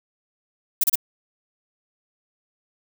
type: noise bursts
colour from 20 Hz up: violet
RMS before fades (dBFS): -18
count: 3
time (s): 0.81-0.956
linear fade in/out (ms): 5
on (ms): 28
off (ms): 31
effects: none